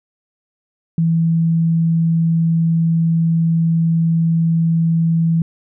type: tone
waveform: sine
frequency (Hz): 164.81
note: E3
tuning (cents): 0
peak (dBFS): -12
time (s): 0.98-5.42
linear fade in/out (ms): 2
effects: none